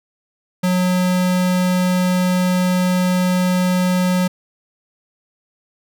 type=tone; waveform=square; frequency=182 Hz; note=F#3; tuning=28 cents flat; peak=-15 dBFS; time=0.63-4.28 s; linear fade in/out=10 ms; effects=none